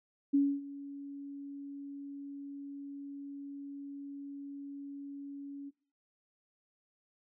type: tone with ADSR envelope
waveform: sine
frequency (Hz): 281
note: C#4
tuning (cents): +24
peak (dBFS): -22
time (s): 0.33-5.71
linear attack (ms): 17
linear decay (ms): 260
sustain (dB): -19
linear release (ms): 28
effects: noise-tail reverb RT60 0.4 s tail -19 dB re dry